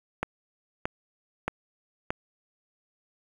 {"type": "click train", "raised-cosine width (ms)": 0.5, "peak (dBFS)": -12, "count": 4, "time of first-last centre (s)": [0.23, 2.105], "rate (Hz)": 1.6, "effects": ["7-bit"]}